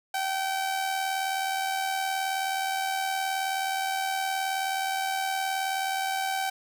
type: tone with amplitude modulation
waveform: sawtooth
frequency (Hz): 770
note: G5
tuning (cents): -31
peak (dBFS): -21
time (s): 0.14-6.5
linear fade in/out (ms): 5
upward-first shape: sine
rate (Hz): 79.1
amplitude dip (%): 45
effects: none